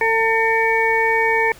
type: harmonic tone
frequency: 450.1 Hz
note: A4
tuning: 39 cents sharp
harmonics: 1 / 2 / 4 / 5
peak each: -20 / -20 / -20 / -20 dBFS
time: 0.01-1.52 s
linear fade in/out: 2 ms
effects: pink hiss -44 dBFS RMS until 1.59 s